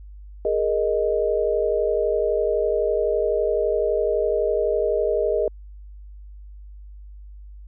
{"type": "chord", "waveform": "sine", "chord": "Ab suspended second", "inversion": "none", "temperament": "just", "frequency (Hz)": [415.3, 467.2, 623], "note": ["Ab4", "Bb4", "Eb5"], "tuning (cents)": [0, 4, 2], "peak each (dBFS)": -23, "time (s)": [0.45, 5.48], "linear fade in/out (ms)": 2, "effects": ["added 50 Hz sine -38 dBFS peak until 7.67 s"]}